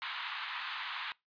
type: band-pass noise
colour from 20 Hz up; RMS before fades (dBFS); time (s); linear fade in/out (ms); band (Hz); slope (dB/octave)
pink; -40; 0.02-1.12; 0; 930 to 4000; 48
effects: noise-tail reverb RT60 0.2 s tail -23 dB re dry + resampled to 11025 Hz